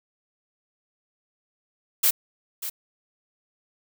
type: noise with echo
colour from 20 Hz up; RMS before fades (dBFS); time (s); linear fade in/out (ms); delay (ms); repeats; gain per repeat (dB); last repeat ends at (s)
blue; -19; 2.03-2.11; 10; 590; 1; -12; 2.7
effects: none